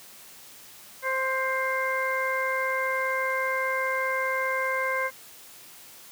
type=harmonic tone; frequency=525 Hz; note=C5; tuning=6 cents sharp; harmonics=1 / 2 / 3 / 4; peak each=-30 / -30 / -30 / -30 dBFS; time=1.02-5.11 s; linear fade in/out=50 ms; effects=white hiss -48 dBFS RMS until 6.11 s + high-pass 80 Hz 12 dB/octave